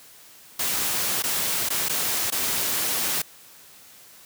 white noise with dropouts, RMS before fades -25 dBFS, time 0.59-3.22 s, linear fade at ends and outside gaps 5 ms, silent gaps 1.224-1.237 / 1.689-1.702 / 1.886-1.894 / 2.303-2.321 s, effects white hiss -49 dBFS RMS until 4.25 s + high-pass 80 Hz 12 dB/octave

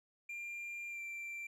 triangle tone with pitch glide, 2390 to 2354 Hz, D7 to D7, +30 to +3 cents, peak -40 dBFS, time 0.29-1.47 s, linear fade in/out 5 ms, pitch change -27 cents, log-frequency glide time 0.89-1 s, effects none

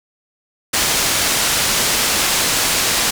white low-pass noise, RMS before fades -17 dBFS, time 0.73-3.11 s, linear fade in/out 10 ms, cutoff 8500 Hz, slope 12 dB/octave, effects none

